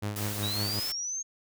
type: tone with tremolo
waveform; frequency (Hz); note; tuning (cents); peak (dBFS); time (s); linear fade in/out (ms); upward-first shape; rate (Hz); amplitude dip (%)
sawtooth; 103.7; G#2; -2; -25; 0.02-0.8; 10; triangle; 5.4; 65
type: noise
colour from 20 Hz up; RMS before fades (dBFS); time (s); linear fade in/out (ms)
white; -37; 0.16-0.92; 2
type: linear sweep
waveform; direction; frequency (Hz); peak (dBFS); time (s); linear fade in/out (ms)
sine; up; 3728 to 6500; -31; 0.42-1.23; 20
effects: none